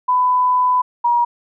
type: tone pair in turn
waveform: sine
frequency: 1000 / 954.5 Hz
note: B5 / A#5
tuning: +21 / +41 cents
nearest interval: minor second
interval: 80 cents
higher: first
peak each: -12 dBFS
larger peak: neither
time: 0.08-0.82 / 1.04-1.25 s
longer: first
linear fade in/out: 10 ms
effects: none